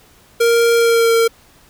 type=tone with pitch glide; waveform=square; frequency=466.2 to 457.9 Hz; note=A#4 to A#4; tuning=0 to -31 cents; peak=-11 dBFS; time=0.4-1.28 s; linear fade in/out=10 ms; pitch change=-31 cents; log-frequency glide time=0.76-1.15 s; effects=pink hiss -49 dBFS RMS until 1.69 s